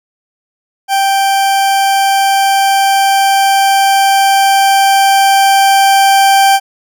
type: tone with level ramp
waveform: 40% pulse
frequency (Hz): 784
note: G5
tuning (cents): 0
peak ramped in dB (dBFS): -8 to -4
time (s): 0.88-6.6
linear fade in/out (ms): 50
effects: none